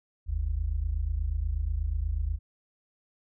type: tone pair together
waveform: sine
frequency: 47.94 / 76.2 Hz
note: G1 / D#2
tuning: -38 / -36 cents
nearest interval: minor sixth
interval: 802 cents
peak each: -29 / -29 dBFS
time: 0.26-2.39 s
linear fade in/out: 50 ms
effects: none

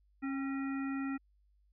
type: harmonic tone with a mistuned harmonic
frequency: 272.4 Hz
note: C#4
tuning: 30 cents flat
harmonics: 1 / 3 / 5 / 7 / 9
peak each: -34 / -50 / -46 / -48 / -51 dBFS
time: 0.22-1.18 s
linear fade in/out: 20 ms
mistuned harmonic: 3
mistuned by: -47 cents
effects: added 50 Hz sine -66 dBFS peak until 1.72 s

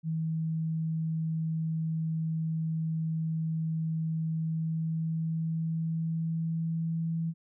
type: tone with pitch glide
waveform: sine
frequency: 160.6 to 164.26 Hz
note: E3 to E3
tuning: -45 to -6 cents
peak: -28 dBFS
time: 0.03-7.34 s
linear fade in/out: 50 ms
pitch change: +39 cents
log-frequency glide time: 4.29-7.19 s
effects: none

